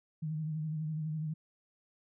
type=tone with vibrato; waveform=sine; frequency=155.56 Hz; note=D#3; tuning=in tune; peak=-33 dBFS; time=0.22-1.34 s; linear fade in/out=10 ms; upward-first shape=sine; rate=12 Hz; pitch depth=46 cents each way; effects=none